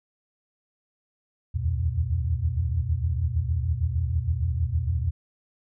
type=tone cluster; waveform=sine; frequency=71.5 / 80.2 / 86.7 / 120.6 Hz; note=D2 / E2 / F2 / B2; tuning=-46 / -47 / -12 / -41 cents; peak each=-31 / -27 / -27 / -29 dBFS; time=1.54-5.11 s; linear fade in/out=20 ms; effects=none